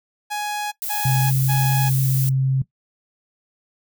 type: tone bursts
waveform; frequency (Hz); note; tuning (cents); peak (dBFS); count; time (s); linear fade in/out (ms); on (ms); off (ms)
sawtooth; 834; G#5; +7; -20; 3; 0.3-1.9; 20; 420; 170
type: noise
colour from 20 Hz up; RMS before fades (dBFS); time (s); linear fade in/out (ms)
violet; -27; 0.82-2.29; 0
type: tone with pitch glide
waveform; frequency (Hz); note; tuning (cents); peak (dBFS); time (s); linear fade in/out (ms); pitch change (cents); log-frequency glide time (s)
sine; 130.81 to 133.02; C3 to C3; 0 to +29; -16; 1.05-2.62; 5; +29; 1.22-1.28
effects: noise-tail reverb RT60 0.1 s tail -17 dB re dry